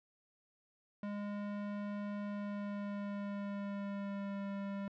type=tone with pitch glide; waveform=square; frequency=204.8 to 198.63 Hz; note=G#3 to G3; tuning=-24 to +23 cents; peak=-39 dBFS; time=1.03-4.88 s; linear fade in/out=2 ms; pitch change=-53 cents; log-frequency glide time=2.25-4.47 s; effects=low-pass 2000 Hz 12 dB/octave